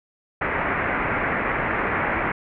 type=low-pass noise; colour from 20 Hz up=white; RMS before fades=-24 dBFS; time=0.41-2.32 s; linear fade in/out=5 ms; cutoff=2200 Hz; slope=48 dB/octave; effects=none